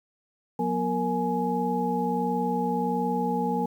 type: tone cluster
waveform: sine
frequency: 181.3 / 242.7 / 464.1 / 838 Hz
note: F#3 / B3 / A#4 / G#5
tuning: -35 / -30 / -8 / +15 cents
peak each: -30 / -29 / -30 / -28 dBFS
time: 0.59-3.66 s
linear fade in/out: 5 ms
effects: 9-bit